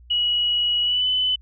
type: tone with pitch glide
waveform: sine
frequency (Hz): 2916 to 3012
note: F#7 to F#7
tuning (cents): -26 to +30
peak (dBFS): -18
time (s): 0.1-1.36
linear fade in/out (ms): 10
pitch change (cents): +56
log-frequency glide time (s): 0.82-1.07
effects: added 60 Hz sine -45 dBFS peak until 1.41 s